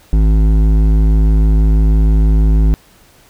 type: tone with hard clipping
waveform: sine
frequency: 53.1 Hz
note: G#1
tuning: 39 cents sharp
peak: -9 dBFS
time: 0.13-2.74 s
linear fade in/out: 0 ms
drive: 11 dB
effects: pink hiss -47 dBFS RMS until 3.29 s